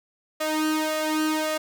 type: tone with flanger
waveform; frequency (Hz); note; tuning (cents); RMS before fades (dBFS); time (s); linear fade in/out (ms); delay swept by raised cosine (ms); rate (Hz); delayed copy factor
sawtooth; 310.6; D#4; -3; -25; 0.4-1.58; 10; 1.7 to 2.54; 1.8; +0.75
effects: none